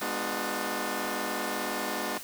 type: chord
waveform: 10% pulse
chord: G# diminished seventh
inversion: none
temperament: just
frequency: 207.7 / 249.2 / 299 / 358.8 Hz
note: G#3 / B3 / D4 / F4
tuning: 0 / +16 / +31 / +47 cents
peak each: -28 dBFS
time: 0.01-2.18 s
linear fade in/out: 5 ms
effects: white hiss -43 dBFS RMS until 2.23 s